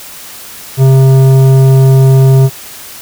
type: tone with tanh clipping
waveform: sine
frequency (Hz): 133.2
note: C3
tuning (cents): +31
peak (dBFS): -4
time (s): 0.77-2.5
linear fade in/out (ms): 50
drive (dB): 12
effects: white hiss -29 dBFS RMS until 3.01 s